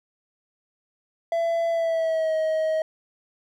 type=tone with pitch glide; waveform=triangle; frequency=670 to 632.4 Hz; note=E5 to D#5; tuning=+28 to +28 cents; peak=-19 dBFS; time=1.32-2.82 s; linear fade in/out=2 ms; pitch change=-100 cents; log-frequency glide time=1.7-2.35 s; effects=none